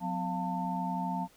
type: tone cluster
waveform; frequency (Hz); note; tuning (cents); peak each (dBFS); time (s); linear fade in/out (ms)
sine; 181.6 / 253.8 / 696 / 895; F#3 / B3 / F5 / A5; -32 / +47 / -6 / +29; -34 / -39 / -40 / -34; 0-1.28; 50
effects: pink hiss -61 dBFS RMS until 1.36 s